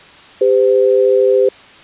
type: tone pair together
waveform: sine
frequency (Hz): 397.4 / 511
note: G4 / C5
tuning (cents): +24 / -41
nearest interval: major third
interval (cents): 435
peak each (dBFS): -11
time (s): 0.41-1.49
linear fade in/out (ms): 5
effects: white hiss -40 dBFS RMS until 1.83 s + resampled to 8000 Hz